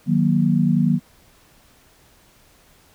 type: chord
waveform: sine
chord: D# minor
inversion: none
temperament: equal with one note detuned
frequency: 155.56 / 185 / 237.2 Hz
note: D#3 / F#3 / A#3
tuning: 0 / 0 / +30 cents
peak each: -19 dBFS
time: 0.06-1 s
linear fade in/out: 50 ms
effects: pink hiss -54 dBFS RMS until 2.94 s